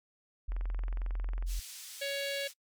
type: tone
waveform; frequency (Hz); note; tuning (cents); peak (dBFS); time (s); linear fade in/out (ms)
sine; 43; F1; -26; -31; 0.48-1.6; 10
type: click train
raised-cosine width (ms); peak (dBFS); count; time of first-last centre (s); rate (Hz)
0.5; -33; 21; 0.52-1.425; 22.1
type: band-pass noise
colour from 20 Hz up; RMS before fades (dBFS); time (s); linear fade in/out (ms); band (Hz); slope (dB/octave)
pink; -47; 1.46-2.54; 50; 4100 to 13000; 12
type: harmonic tone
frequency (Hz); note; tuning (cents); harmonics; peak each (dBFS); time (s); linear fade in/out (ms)
558; C#5; +11; 1 / 3 / 4 / 5 / 6 / 7 / 8; -36 / -41 / -42 / -43 / -44 / -44 / -45; 2.01-2.48; 10
effects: noise-tail reverb RT60 0.1 s tail -24 dB re dry